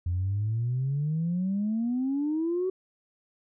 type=exponential sweep; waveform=sine; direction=up; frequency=85.5 to 380 Hz; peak=-24 dBFS; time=0.06-2.7 s; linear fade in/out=5 ms; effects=tanh soft clip ceiling -21 dBFS